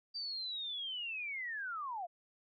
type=linear sweep; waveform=sine; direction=down; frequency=4699 to 659 Hz; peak=-38 dBFS; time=0.14-2.07 s; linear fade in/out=20 ms; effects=none